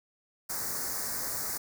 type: band-stop noise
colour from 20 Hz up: white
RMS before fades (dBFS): -34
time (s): 0.49-1.58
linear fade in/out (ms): 10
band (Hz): 2000 to 4600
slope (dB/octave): 48
effects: none